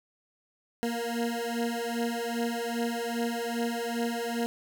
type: beating tone pair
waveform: 20% pulse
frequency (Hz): 233.1 / 235.6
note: A#3 / A#3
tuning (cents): 0 / +19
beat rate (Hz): 2.5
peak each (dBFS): -27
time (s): 0.83-4.46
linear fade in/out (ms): 0
effects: none